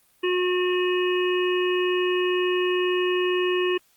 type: harmonic tone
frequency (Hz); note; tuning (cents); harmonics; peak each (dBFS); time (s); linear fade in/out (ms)
362.2; F#4; -37; 1 / 3 / 5 / 7 / 8; -21 / -32 / -33 / -32 / -32; 0.23-3.78; 10
effects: white hiss -62 dBFS RMS until 3.96 s + Opus 32 kbps